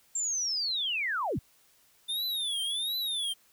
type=linear sweep; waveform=sine; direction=down; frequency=7459 to 54.5 Hz; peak=-28 dBFS; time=0.15-1.39 s; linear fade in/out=5 ms
type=tone with vibrato; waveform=square; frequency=3559 Hz; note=A7; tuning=19 cents sharp; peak=-30 dBFS; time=2.08-3.34 s; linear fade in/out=20 ms; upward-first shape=triangle; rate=1.4 Hz; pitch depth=220 cents each way
effects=white hiss -64 dBFS RMS until 3.52 s